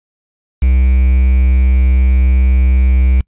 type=tone with quantisation; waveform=triangle; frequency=64.1 Hz; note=C2; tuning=35 cents flat; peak=-5 dBFS; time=0.62-3.21 s; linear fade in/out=5 ms; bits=5; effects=noise-tail reverb RT60 0.1 s tail -26 dB re dry + resampled to 8000 Hz